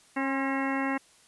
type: harmonic tone with a mistuned harmonic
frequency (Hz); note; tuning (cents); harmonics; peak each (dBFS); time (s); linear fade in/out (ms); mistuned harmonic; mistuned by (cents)
271.1; C#4; -38; 1 / 2 / 3 / 4 / 5 / 6 / 7 / 8 / 10; -29 / -37 / -35 / -36 / -41 / -39 / -36 / -38 / -44; 0.16-0.98; 10; 4; -32
effects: white hiss -59 dBFS RMS until 1.27 s + resampled to 24000 Hz